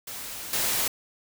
white noise with level steps, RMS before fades -37 / -26 dBFS, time 0.07-0.88 s, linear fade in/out 5 ms, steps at 0.53 s, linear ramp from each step 2 ms, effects none

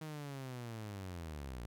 sawtooth linear sweep, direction down, 158.5 to 56 Hz, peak -39 dBFS, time 0.01-1.66 s, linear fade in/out 5 ms, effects none

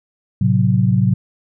sine chord, F# diminished, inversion first, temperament equal, 110 / 130.81 / 185 Hz, A2 / C3 / F#3, 0 / 0 / 0 cents, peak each -16 dBFS, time 0.41-1.14 s, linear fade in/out 5 ms, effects none

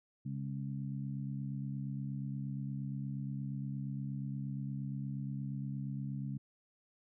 harmonic tone, 68.5 Hz, C#2, 20 cents flat, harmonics 2 / 3 / 4, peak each -38 / -42 / -48 dBFS, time 0.25-6.38 s, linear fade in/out 10 ms, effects none

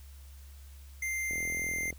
square tone, 2093 Hz, C7, in tune, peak -32 dBFS, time 1.02-1.91 s, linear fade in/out 5 ms
click train, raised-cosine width 2 ms, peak -31 dBFS, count 27, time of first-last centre 1.31-1.928 s, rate 42.1 Hz
effects added 69 Hz sine -47 dBFS peak until 1.98 s + white hiss -60 dBFS RMS until 1.98 s

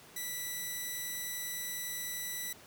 5% pulse tone, 1970 Hz, B6, 5 cents flat, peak -26 dBFS, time 0.16-2.53 s, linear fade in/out 5 ms, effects pink hiss -55 dBFS RMS until 2.66 s + high-pass 100 Hz 12 dB/octave

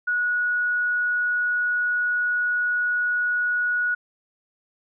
sine tone, 1460 Hz, F#6, 24 cents flat, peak -20 dBFS, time 0.07-3.95 s, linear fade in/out 10 ms, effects none

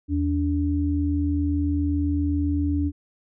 sine tone pair together, 81.2 / 288.7 Hz, E2 / D4, -26 / -30 cents, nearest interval octave + minor seventh, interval 2196 cents, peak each -23 dBFS, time 0.08-2.92 s, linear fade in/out 50 ms, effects none

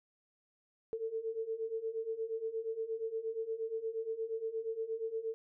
sine beating tone pair, 442.7 / 451.2 Hz, A4 / A4, +11 / +44 cents, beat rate 8.5 Hz, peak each -40 / -37 dBFS, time 0.93-5.34 s, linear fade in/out 0 ms, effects none

